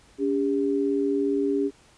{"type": "tone pair together", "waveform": "sine", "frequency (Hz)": [283.4, 400.8], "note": ["C#4", "G4"], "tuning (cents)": [38, 38], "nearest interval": "tritone", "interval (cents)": 600, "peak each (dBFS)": -24, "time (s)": [0.18, 1.71], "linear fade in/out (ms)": 50, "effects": ["pink hiss -56 dBFS RMS until 1.97 s", "resampled to 22050 Hz"]}